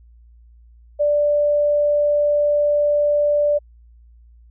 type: tone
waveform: sine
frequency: 587.3 Hz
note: D5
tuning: in tune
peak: -14 dBFS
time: 0.99-3.59 s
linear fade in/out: 20 ms
effects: added 58 Hz sine -45 dBFS peak until 4.5 s